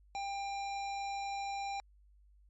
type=tone; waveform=square; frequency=795 Hz; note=G5; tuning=24 cents sharp; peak=-37 dBFS; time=0.15-1.8 s; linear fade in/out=0 ms; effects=added 50 Hz sine -60 dBFS peak until 2.49 s + MP3 32 kbps